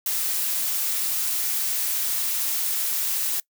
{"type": "noise", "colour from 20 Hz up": "blue", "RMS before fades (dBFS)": -25, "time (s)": [0.06, 3.4], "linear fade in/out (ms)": 2, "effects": ["noise-tail reverb RT60 0.1 s tail -23 dB re dry"]}